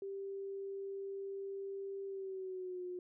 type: tone with pitch glide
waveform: sine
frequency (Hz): 392.7 to 360.1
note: G4 to F#4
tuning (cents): +3 to -47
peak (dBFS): -40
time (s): 0.02-2.99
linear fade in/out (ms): 2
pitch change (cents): -150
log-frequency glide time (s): 2.06-2.84
effects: none